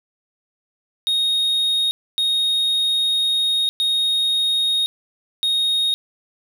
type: tone bursts at uneven times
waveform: triangle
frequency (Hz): 3729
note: A#7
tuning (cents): 0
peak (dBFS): -15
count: 4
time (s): 1.07-1.91 / 2.18-3.69 / 3.8-4.86 / 5.43-5.94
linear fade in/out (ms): 0
effects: none